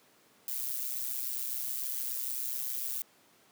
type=noise with amplitude modulation; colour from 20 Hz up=violet; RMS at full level=-32 dBFS; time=0.48-3.02 s; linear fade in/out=2 ms; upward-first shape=sine; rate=127 Hz; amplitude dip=75%; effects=pink hiss -63 dBFS RMS until 3.51 s + high-pass 200 Hz 12 dB/octave

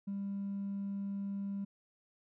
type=tone with hard clipping; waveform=sine; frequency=198.6 Hz; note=G3; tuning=23 cents sharp; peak=-36 dBFS; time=0.07-1.65 s; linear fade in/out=10 ms; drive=1 dB; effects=none

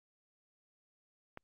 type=click; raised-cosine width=0.5 ms; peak=-30 dBFS; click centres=1.374 s; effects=Opus 48 kbps

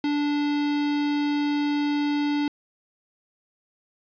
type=tone with notch filter; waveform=square; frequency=291.7 Hz; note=D4; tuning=12 cents flat; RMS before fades=-24 dBFS; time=0.04-2.48 s; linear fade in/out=2 ms; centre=1200 Hz; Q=1.7; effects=resampled to 11025 Hz + 9-bit

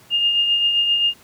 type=tone with tremolo; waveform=sine; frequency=2826 Hz; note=F7; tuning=20 cents sharp; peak=-13 dBFS; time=0.1-1.14 s; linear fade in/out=50 ms; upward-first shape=triangle; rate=7.6 Hz; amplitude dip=45%; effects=pink hiss -49 dBFS RMS until 1.23 s + high-pass 100 Hz 12 dB/octave

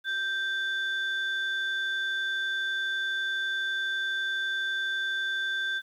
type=tone pair together; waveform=sine; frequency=1568 / 3520 Hz; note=G6 / A7; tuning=0 / 0 cents; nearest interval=octave + major second; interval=1400 cents; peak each=-27 / -33 dBFS; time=0.04-5.82 s; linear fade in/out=50 ms; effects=tanh soft clip ceiling -22 dBFS + 10-bit

